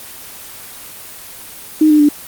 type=tone with pitch steps; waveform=sine; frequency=309.5 / 301.6 / 293.8 Hz; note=D#4 / D4 / D4; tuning=-9 / +46 / +1 cents; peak=-6 dBFS; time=1.81-2.089 s; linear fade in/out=5 ms; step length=93 ms; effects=white hiss -33 dBFS RMS until 2.27 s + Opus 24 kbps